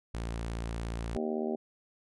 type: tone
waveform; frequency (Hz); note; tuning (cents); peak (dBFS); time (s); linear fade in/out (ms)
sawtooth; 57; A#1; -38; -30; 0.14-1.17; 5
type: harmonic tone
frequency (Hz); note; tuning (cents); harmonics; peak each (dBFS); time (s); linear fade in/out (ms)
77.8; D#2; 0; 3 / 4 / 5 / 6 / 7 / 8 / 9 / 10; -34 / -41 / -34 / -45 / -43 / -40 / -46 / -45; 1.15-1.56; 10
effects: resampled to 24000 Hz